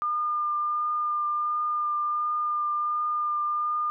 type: tone with vibrato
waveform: sine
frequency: 1205 Hz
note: D6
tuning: 44 cents sharp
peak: -24 dBFS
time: 0.02-3.9 s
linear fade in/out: 0 ms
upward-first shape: triangle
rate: 1.4 Hz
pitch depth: 14 cents each way
effects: none